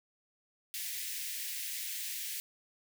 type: high-pass noise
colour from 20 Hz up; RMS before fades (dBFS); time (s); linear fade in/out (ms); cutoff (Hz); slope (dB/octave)
white; -39; 0.74-2.4; 0; 1800; 48
effects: none